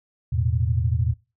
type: chord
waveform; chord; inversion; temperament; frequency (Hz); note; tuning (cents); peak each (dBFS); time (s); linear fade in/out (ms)
sine; E suspended fourth; none; equal with one note detuned; 82.41 / 110.51 / 123.47; E2 / A2 / B2; 0 / +8 / 0; -23 / -23 / -25; 0.32-1.14; 10
effects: noise-tail reverb RT60 0.3 s tail -23 dB re dry